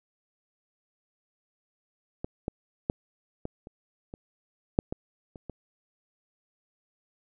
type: clicks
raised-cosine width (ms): 2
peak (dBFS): -19 / -16 / -12 / -20 / -30 / -27 / -7 / -18 / -30 / -24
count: 10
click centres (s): 2.245 / 2.481 / 2.899 / 3.454 / 3.671 / 4.139 / 4.789 / 4.925 / 5.358 / 5.497
effects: none